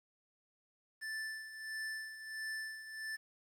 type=tone with tremolo; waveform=square; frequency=1760 Hz; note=A6; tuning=in tune; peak=-39 dBFS; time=1.01-3.17 s; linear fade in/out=20 ms; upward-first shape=sine; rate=1.5 Hz; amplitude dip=65%; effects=low-pass 11000 Hz 12 dB/octave + 11-bit